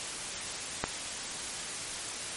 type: click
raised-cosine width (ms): 0.5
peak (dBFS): -12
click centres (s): 0.84
effects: white hiss -37 dBFS RMS until 2.36 s + MP3 48 kbps